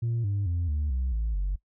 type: tone with pitch steps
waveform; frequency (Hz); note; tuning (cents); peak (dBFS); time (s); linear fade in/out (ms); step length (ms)
sine; 116.54 / 100.29 / 86.3 / 74.27 / 63.91 / 55 / 47.33; A#2 / G2 / F2 / D2 / C2 / A1 / F#1; 0 / +40 / -20 / +20 / -40 / 0 / +40; -23; 0.02-1.56; 10; 220
effects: noise-tail reverb RT60 0.1 s tail -21 dB re dry + tanh soft clip ceiling -23 dBFS